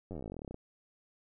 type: slowing click train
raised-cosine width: 2 ms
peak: -29 dBFS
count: 23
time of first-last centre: 0.11-0.544 s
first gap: 10 ms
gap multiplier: 1.06
effects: none